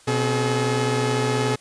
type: tone cluster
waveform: sawtooth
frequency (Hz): 124.2 / 267.5 / 426.3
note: B2 / C4 / G#4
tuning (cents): +10 / +38 / +45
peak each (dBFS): -19 / -26 / -19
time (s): 0.07-1.56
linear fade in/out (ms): 10
effects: white hiss -51 dBFS RMS until 1.6 s + resampled to 22050 Hz